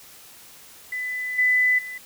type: tone with level steps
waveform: sine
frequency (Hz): 2000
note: B6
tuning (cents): +21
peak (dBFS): -26 / -16 / -32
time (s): 0.92-1.98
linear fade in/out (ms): 5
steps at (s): 1.38 / 1.78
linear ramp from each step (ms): 10
effects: white hiss -47 dBFS RMS until 2.05 s